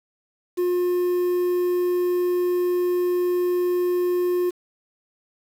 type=tone with quantisation; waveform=triangle; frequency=356.7 Hz; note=F4; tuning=37 cents sharp; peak=-17 dBFS; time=0.57-4.51 s; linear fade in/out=20 ms; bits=7; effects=none